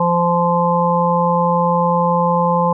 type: harmonic tone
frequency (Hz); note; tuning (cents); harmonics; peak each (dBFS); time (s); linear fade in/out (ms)
172.9; F3; -17; 1 / 3 / 5 / 6; -18 / -18 / -18 / -18; 0-2.73; 5
effects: none